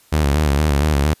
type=tone with vibrato; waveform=sawtooth; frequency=73.42 Hz; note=D2; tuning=in tune; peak=-10 dBFS; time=0.12-1.14 s; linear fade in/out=10 ms; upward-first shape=square; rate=4.3 Hz; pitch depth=78 cents each way; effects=white hiss -53 dBFS RMS until 1.2 s + resampled to 32000 Hz